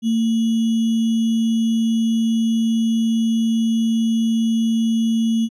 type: tone with sample-and-hold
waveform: sine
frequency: 226.2 Hz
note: A3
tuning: 48 cents sharp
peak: -15 dBFS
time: 0.02-5.49 s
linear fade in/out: 50 ms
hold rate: 3150 Hz
effects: low-pass 8000 Hz 12 dB/octave